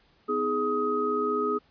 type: tone cluster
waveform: sine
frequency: 252.1 / 316.7 / 417.6 / 1258 Hz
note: B3 / D#4 / G#4 / D#6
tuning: +36 / +31 / +10 / +19 cents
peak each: -33 / -35 / -27 / -28 dBFS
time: 0.28-1.59 s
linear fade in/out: 20 ms
effects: pink hiss -63 dBFS RMS until 1.7 s + resampled to 11025 Hz